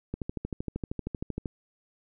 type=click train; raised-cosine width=3 ms; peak=-19 dBFS; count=18; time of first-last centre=0.14-1.458 s; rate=12.9 Hz; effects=none

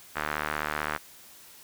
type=tone with band-pass filter; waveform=sawtooth; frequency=75.7 Hz; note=D#2; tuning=47 cents flat; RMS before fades=-32 dBFS; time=0.15-0.98 s; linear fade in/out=20 ms; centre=1500 Hz; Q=1.8; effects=white hiss -51 dBFS RMS until 1.63 s

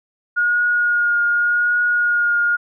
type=tone with vibrato; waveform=sine; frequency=1434 Hz; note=F6; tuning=45 cents sharp; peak=-14 dBFS; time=0.36-2.57 s; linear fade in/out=20 ms; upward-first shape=triangle; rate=0.86 Hz; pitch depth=18 cents each way; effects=none

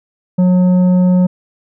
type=tone with tanh clipping; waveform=triangle; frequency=181.5 Hz; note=F#3; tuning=33 cents flat; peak=-9 dBFS; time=0.38-1.27 s; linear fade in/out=10 ms; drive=12 dB; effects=none

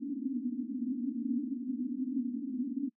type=band-pass noise; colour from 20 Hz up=pink; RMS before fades=-35 dBFS; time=0-2.9 s; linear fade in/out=20 ms; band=240 to 280 Hz; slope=96 dB/octave; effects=noise-tail reverb RT60 0.1 s tail -25 dB re dry

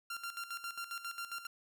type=tone with tremolo; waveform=sawtooth; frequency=1383 Hz; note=F6; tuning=17 cents flat; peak=-35 dBFS; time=0.1-1.47 s; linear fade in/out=5 ms; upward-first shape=square; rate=7.4 Hz; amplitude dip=70%; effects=none

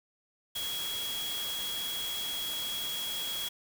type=tone in noise; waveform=sine; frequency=3322 Hz; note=G#7; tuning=in tune; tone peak=-34 dBFS; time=0.55-3.49 s; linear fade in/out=10 ms; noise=white; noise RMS=-39 dBFS; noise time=0.55-3.49 s; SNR=+2 dB; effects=none

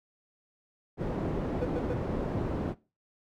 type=low-pass noise; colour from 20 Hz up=white; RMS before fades=-32 dBFS; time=0.97-2.75 s; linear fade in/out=50 ms; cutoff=380 Hz; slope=12 dB/octave
type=tone bursts; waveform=triangle; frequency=493.9 Hz; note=B4; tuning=in tune; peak=-27 dBFS; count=3; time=1.61-1.939 s; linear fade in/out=10 ms; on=45 ms; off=97 ms
effects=noise-tail reverb RT60 0.3 s tail -20 dB re dry

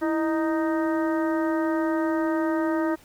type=harmonic tone with a mistuned harmonic; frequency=311.1 Hz; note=D#4; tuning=in tune; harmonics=1 / 2 / 3 / 4 / 5 / 6; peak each=-23 / -29 / -33 / -35 / -37 / -39 dBFS; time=0.01-2.96 s; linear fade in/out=20 ms; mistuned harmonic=1; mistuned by=+82 cents; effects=pink hiss -54 dBFS RMS until 3.04 s

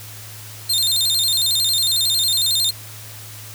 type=tone with vibrato; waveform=sawtooth; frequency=3901 Hz; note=B7; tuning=22 cents flat; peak=-13 dBFS; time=0.69-2.71 s; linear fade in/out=10 ms; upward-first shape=square; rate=11 Hz; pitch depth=120 cents each way; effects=added 107 Hz sine -38 dBFS peak until 3.54 s + white hiss -38 dBFS RMS until 3.54 s

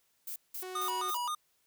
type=noise bursts; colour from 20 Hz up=violet; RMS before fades=-40 dBFS; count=4; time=0.27-1.174 s; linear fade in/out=5 ms; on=91 ms; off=180 ms
type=tone; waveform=sawtooth; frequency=370 Hz; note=F#4; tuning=in tune; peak=-36 dBFS; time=0.62-1.11 s; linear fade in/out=10 ms
type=tone with vibrato; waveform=square; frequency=1089 Hz; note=C#6; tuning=31 cents flat; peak=-33 dBFS; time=0.75-1.35 s; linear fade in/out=5 ms; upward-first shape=square; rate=3.8 Hz; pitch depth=200 cents each way
effects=white hiss -73 dBFS RMS until 1.66 s

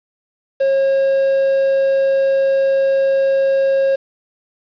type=tone; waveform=triangle; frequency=542 Hz; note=C#5; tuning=39 cents flat; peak=-10 dBFS; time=0.6-3.96 s; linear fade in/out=10 ms; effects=resampled to 11025 Hz + 7-bit

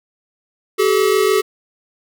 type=tone pair together; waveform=square; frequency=382.9 / 429.5 Hz; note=G4 / A4; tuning=-41 / -42 cents; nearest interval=major second; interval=199 cents; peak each=-16 dBFS; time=0.78-1.42 s; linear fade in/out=20 ms; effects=none

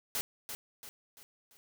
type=noise with echo; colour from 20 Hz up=white; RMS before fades=-34 dBFS; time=0.15-0.21 s; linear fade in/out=0 ms; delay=340 ms; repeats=4; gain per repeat=-7 dB; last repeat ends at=1.57 s; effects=none

